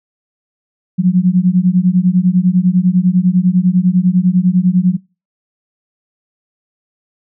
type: beating tone pair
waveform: sine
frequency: 176.7 / 186.7 Hz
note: F3 / F#3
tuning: +21 / +16 cents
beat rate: 10 Hz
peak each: -11 dBFS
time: 0.98-4.97 s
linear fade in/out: 20 ms
effects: noise-tail reverb RT60 0.3 s tail -24 dB re dry